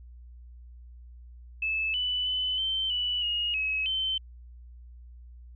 sine tone with pitch steps, 2614 / 2985 / 3014 / 3102 / 2961 / 2869 / 2564 / 3084 Hz, E7 / F#7 / F#7 / G7 / F#7 / F7 / E7 / G7, -15 / +15 / +31 / -19 / +1 / +46 / -49 / -29 cents, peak -26 dBFS, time 1.62-4.18 s, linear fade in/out 5 ms, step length 320 ms, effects added 60 Hz sine -45 dBFS peak until 5.55 s

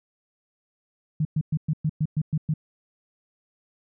sine tone bursts, 154.2 Hz, D#3, 15 cents flat, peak -20 dBFS, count 9, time 1.2-2.539 s, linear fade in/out 5 ms, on 51 ms, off 110 ms, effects none

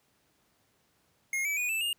square tone with pitch steps, 2145 / 2299 / 2464 / 2641 / 2830 Hz, C7 / D7 / D#7 / E7 / F7, +42 / -37 / -17 / +3 / +22 cents, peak -29 dBFS, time 1.33-1.93 s, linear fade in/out 2 ms, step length 120 ms, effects pink hiss -70 dBFS RMS until 1.98 s + high-pass 80 Hz 12 dB/octave

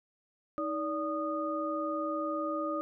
sine tone cluster, 314.1 / 579 / 1232 Hz, D#4 / D5 / D#6, +16 / -25 / -17 cents, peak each -35 / -35 / -35 dBFS, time 0.58-2.81 s, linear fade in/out 0 ms, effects none

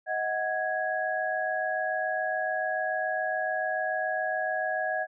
sine tone cluster, 632 / 739 / 1660 Hz, D#5 / F#5 / G#6, +27 / -2 / -1 cents, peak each -31 dBFS, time 0.06-5.07 s, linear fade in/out 50 ms, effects none

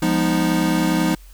square chord, F half-diminished seventh, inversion none, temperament equal with one note detuned, 174.61 / 204.7 / 246.9 / 311.1 Hz, F3 / Ab3 / Cb4 / Eb4, 0 / -25 / 0 / 0 cents, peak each -22 / -25 / -25 / -21 dBFS, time 0.02-1.15 s, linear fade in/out 5 ms, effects added 44 Hz sine -40 dBFS peak until 1.33 s + white hiss -52 dBFS RMS until 1.33 s

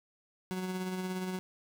30% pulse tone with tremolo, 185 Hz, F#3, in tune, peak -30 dBFS, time 0.51-1.39 s, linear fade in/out 0 ms, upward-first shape sine, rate 17 Hz, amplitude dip 35%, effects none

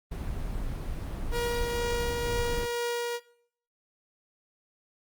brown noise, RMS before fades -33 dBFS, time 0.11-2.66 s, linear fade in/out 10 ms
sawtooth tone with tremolo, 476.2 Hz, A#4, 37 cents sharp, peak -24 dBFS, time 1.31-3.2 s, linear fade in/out 50 ms, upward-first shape triangle, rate 2.1 Hz, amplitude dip 25%
effects noise-tail reverb RT60 0.6 s tail -19 dB re dry + Opus 24 kbps

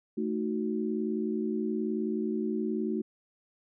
sine chord, D# diminished, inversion second, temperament equal, 220 / 311.1 / 370 Hz, A3 / D#4 / F#4, 0 / 0 / 0 cents, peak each -31 / -34 / -33 dBFS, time 0.17-3.02 s, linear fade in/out 10 ms, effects none

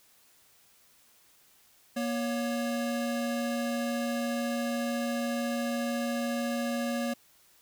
square tone pair together, 238 / 560 Hz, A#3 / C#5, +36 / +18 cents, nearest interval octave + minor third, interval 1482 cents, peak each -31 / -35 dBFS, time 1.96-7.14 s, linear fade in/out 10 ms, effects white hiss -62 dBFS RMS until 7.61 s

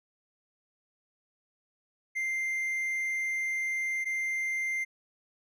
triangle tone pair in turn, 2093 / 2093 Hz, C7 / C7, 0 / 0 cents, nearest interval unison, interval 0 cents, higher neither, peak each -27 dBFS, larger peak neither, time 2.15-4.05 / 4.05-4.85 s, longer first, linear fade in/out 20 ms, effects none

